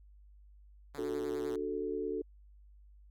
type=tone with vibrato; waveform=5% pulse; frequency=127.7 Hz; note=C3; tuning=42 cents flat; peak=-35 dBFS; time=0.94-1.56 s; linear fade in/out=5 ms; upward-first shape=sine; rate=9.8 Hz; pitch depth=240 cents each way
type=chord; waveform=sine; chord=D major; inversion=none; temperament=equal; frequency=293.7 / 370 / 440 Hz; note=D4 / F#4 / A4; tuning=0 / 0 / 0 cents; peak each=-40 / -38 / -36 dBFS; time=0.98-2.22 s; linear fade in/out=5 ms
effects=added 50 Hz sine -55 dBFS peak until 3.1 s